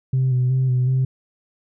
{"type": "tone with vibrato", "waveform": "sine", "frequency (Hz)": 128.4, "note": "C3", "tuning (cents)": -32, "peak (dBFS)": -14, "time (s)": [0.13, 1.05], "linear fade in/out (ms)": 5, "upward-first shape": "square", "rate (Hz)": 2.7, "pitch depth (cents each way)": 30, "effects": ["tanh soft clip ceiling -13 dBFS"]}